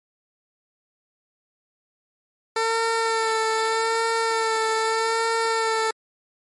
15% pulse tone with vibrato, 449.1 Hz, A4, 35 cents sharp, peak -14 dBFS, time 2.56-5.91 s, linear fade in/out 5 ms, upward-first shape sine, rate 0.82 Hz, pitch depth 23 cents each way, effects low-pass 10000 Hz 12 dB/octave + MP3 48 kbps

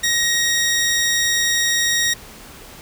15% pulse tone, 1881 Hz, A#6, 15 cents sharp, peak -10 dBFS, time 0.03-2.14 s, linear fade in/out 10 ms, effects pink hiss -40 dBFS RMS until 2.81 s

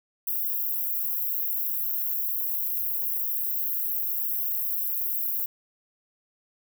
white high-pass noise, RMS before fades -28 dBFS, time 0.27-5.46 s, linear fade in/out 5 ms, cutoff 12000 Hz, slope 96 dB/octave, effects none

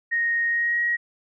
sine tone with pitch glide, 1864.7 to 1896.2 Hz, A#6 to A#6, 0 to +29 cents, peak -20 dBFS, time 0.11-0.97 s, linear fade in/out 20 ms, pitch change +29 cents, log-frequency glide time 0.47-0.81 s, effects none

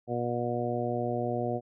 harmonic tone, 120.4 Hz, B2, 44 cents flat, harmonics 1 / 2 / 3 / 4 / 5 / 6, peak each -35 / -35 / -35 / -35 / -35 / -35 dBFS, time 0.07-1.61 s, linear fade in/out 50 ms, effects none

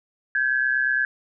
sine tone pair together, 1563.3 / 1692 Hz, G6 / G#6, -5 / +32 cents, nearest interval minor second, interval 137 cents, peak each -22 dBFS, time 0.35-1.05 s, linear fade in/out 2 ms, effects none

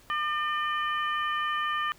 harmonic tone, 602 Hz, D5, 43 cents sharp, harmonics 2 / 3 / 4 / 5, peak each -28 / -32 / -42 / -37 dBFS, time 0.1-1.92 s, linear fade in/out 0 ms, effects pink hiss -57 dBFS RMS until 1.98 s

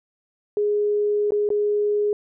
sine tone with dropouts, 415.3 Hz, G#4, in tune, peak -18 dBFS, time 0.57-2.13 s, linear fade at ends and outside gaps 1 ms, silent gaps 1.307-1.32 / 1.49-1.503 s, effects none

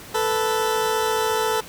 20% pulse tone pair together, 440 / 494.3 Hz, A4 / B4, 0 / +1 cents, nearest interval major second, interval 201 cents, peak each -16 / -21 dBFS, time 0.14-1.61 s, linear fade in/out 10 ms, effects pink hiss -40 dBFS RMS until 1.68 s + high-pass 60 Hz 12 dB/octave

